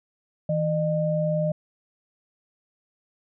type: tone pair together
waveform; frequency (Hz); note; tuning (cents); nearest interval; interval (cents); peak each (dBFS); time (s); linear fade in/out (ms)
sine; 161.1 / 608.2; E3 / D#5; -39 / -40; octave + major seventh; 2299; -24; 0.49-1.52; 5
effects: none